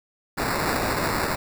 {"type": "noise with sample-and-hold", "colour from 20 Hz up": "violet", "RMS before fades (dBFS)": -25, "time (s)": [0.37, 1.36], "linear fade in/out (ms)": 10, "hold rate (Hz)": 3150, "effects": []}